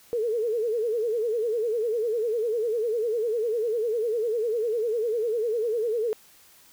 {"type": "tone with vibrato", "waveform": "sine", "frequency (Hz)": 453.5, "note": "A#4", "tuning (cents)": -48, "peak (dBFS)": -23, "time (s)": [0.13, 6.13], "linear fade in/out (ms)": 0, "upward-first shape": "sine", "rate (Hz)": 10, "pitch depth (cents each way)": 120, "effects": ["white hiss -55 dBFS RMS until 6.72 s"]}